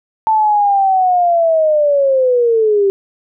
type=linear sweep; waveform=sine; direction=down; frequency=886 to 387.9 Hz; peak=-9 dBFS; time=0.27-2.9 s; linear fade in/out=0 ms; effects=none